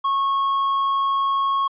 sine tone with tanh clipping, 1097 Hz, C#6, 18 cents flat, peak -19 dBFS, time 0.04-1.68 s, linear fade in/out 10 ms, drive 5 dB, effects resampled to 8000 Hz

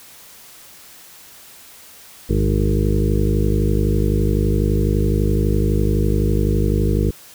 harmonic tone with a mistuned harmonic, 51.91 Hz, G#1, in tune, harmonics 1 / 2 / 3 / 4 / 6 / 7 / 8 / 9, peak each -18 / -21 / -23 / -24 / -26 / -26 / -27 / -28 dBFS, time 2.29-7.11 s, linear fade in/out 10 ms, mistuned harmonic 1, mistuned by +110 cents, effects white hiss -43 dBFS RMS until 7.34 s

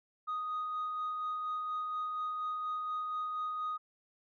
sine tone with tremolo, 1244.5 Hz, D#6, in tune, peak -31 dBFS, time 0.27-3.78 s, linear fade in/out 20 ms, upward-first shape sine, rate 4.2 Hz, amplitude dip 30%, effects tanh soft clip ceiling -31 dBFS

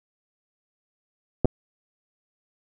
clicks, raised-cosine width 2 ms, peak -6 dBFS, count 2, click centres 1.447 / 1.455 s, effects none

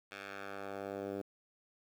10% pulse tone with band-pass filter sweep, 99 Hz, G2, 18 cents sharp, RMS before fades -43 dBFS, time 0.11-1.22 s, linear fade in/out 10 ms, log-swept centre 2300 to 380 Hz, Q 1.1, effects 10-bit

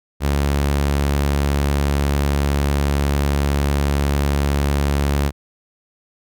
sawtooth tone, 71 Hz, C#2, 42 cents sharp, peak -12 dBFS, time 0.2-5.32 s, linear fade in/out 50 ms, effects none

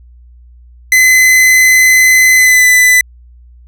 45% pulse tone with pitch glide, 2032 to 1999.4 Hz, B6 to B6, +49 to +21 cents, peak -4 dBFS, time 0.92-3.01 s, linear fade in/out 2 ms, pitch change -28 cents, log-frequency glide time 2.35-2.66 s, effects added 60 Hz sine -36 dBFS peak until 3.67 s

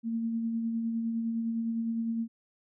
sine tone with tremolo, 228.4 Hz, A#3, 35 cents flat, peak -27 dBFS, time 0.03-2.28 s, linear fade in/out 50 ms, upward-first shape sine, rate 9.8 Hz, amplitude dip 30%, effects none

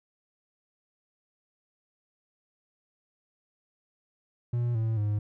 triangle tone with pitch steps, 120 / 111.96 / 104.47 Hz, B2 / A2 / G#2, -49 / +31 / +11 cents, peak -23 dBFS, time 4.53-5.19 s, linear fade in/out 5 ms, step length 220 ms, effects none

